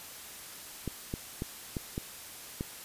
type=clicks; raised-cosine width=3 ms; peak=-20 dBFS; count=6; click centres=0.877 / 1.139 / 1.421 / 1.768 / 1.979 / 2.609 s; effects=white hiss -46 dBFS RMS until 2.84 s + resampled to 32000 Hz